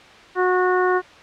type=harmonic tone; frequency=365.7 Hz; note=F#4; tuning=20 cents flat; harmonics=1 / 2 / 3 / 4 / 5; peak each=-18 / -24 / -23 / -25 / -29 dBFS; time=0.35-1.02 s; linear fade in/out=50 ms; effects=white hiss -44 dBFS RMS until 1.22 s + low-pass 3000 Hz 12 dB/octave